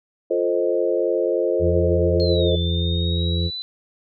sine chord, F dominant seventh, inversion none, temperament equal, 349.2 / 440 / 523.3 / 622.3 Hz, F4 / A4 / C5 / Eb5, 0 / 0 / 0 / 0 cents, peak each -23 / -23 / -22 / -26 dBFS, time 0.3-2.56 s, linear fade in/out 10 ms
harmonic tone, 85.4 Hz, F2, 38 cents flat, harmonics 1 / 2 / 4 / 5 / 6, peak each -20 / -26 / -32 / -34 / -36 dBFS, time 1.59-3.51 s, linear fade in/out 50 ms
sine linear two-way sweep, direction down then up, 4276 to 3509 to 4016 Hz, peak -27 dBFS, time 2.2-3.62 s, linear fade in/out 0 ms, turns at 2.53 s
effects none

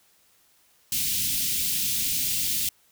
white band-stop noise, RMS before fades -26 dBFS, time 0.92-2.69 s, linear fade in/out 2 ms, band 260 to 2600 Hz, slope 24 dB/octave, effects white hiss -62 dBFS RMS until 2.91 s

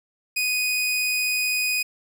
sawtooth tone, 2489 Hz, D#7, in tune, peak -18 dBFS, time 0.36-1.83 s, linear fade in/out 10 ms, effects none

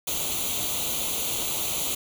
white noise with comb filter, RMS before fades -28 dBFS, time 0.07-1.95 s, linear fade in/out 5 ms, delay 0.29 ms, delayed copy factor +0.8, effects none

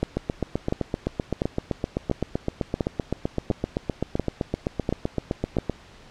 two click trains, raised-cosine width 2 ms, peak -10 / -9 dBFS, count 44 / 9, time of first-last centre 0.17-5.697 / 0.03-5.586 s, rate 7.78 / 1.44 Hz, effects pink hiss -49 dBFS RMS until 6.1 s + low-pass 5000 Hz 12 dB/octave

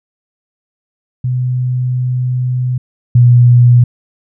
sine tone pair in turn, 126 / 121.85 Hz, B2 / B2, +35 / -23 cents, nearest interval minor second, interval 58 cents, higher first, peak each -12 / -3 dBFS, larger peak second, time 1.24-2.78 / 3.15-3.84 s, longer first, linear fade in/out 5 ms, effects none

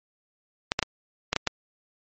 clicks, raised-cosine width 0.2 ms, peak -5 dBFS, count 6, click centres 0.719 / 0.791 / 0.827 / 1.33 / 1.363 / 1.473 s, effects low-pass 7000 Hz 12 dB/octave + MP3 32 kbps

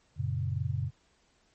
sine chord, F# major, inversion none, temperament equal, 92.5 / 116.54 / 138.59 Hz, F#2 / A#2 / C#3, 0 / 0 / 0 cents, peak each -33 dBFS, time 0.16-0.91 s, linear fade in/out 50 ms, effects pink hiss -68 dBFS RMS until 1.54 s + MP3 32 kbps

